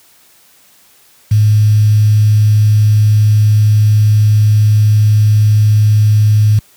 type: tone with quantisation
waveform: sine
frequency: 106.3 Hz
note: G#2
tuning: 41 cents sharp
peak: -5 dBFS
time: 1.31-6.59 s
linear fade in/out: 5 ms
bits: 5
effects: white hiss -47 dBFS RMS until 6.76 s + high-pass 60 Hz 12 dB/octave